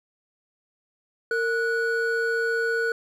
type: tone pair together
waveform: triangle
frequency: 458.7 / 1471 Hz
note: A#4 / F#6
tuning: -28 / -11 cents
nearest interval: octave + minor sixth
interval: 2017 cents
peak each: -23 dBFS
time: 1.31-2.92 s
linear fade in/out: 2 ms
effects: none